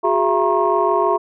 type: tone cluster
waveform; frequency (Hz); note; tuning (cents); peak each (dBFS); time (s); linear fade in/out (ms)
sine; 365.6 / 411.9 / 673 / 942 / 1080; F#4 / G#4 / E5 / A#5 / C#6; -21 / -14 / +36 / +18 / -45; -20; 0.03-1.18; 20
effects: tanh soft clip ceiling -3 dBFS